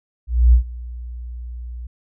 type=tone with ADSR envelope; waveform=sine; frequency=60 Hz; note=B1; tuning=49 cents flat; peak=-6 dBFS; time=0.27-1.87 s; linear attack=260 ms; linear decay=100 ms; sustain=-22 dB; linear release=6 ms; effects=none